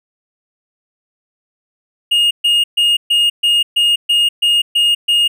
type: tone bursts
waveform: triangle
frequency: 2849 Hz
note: F7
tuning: 34 cents sharp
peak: -8 dBFS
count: 10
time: 2.11-5.28 s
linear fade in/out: 10 ms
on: 200 ms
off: 130 ms
effects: none